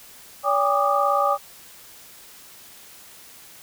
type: tone cluster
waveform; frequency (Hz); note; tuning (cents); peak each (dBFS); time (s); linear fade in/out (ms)
sine; 571 / 804 / 1171 / 1229; D5 / G5 / D6 / D#6; -49 / +44 / -5 / -22; -23; 0.43-1.38; 50
effects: white hiss -46 dBFS RMS until 3.62 s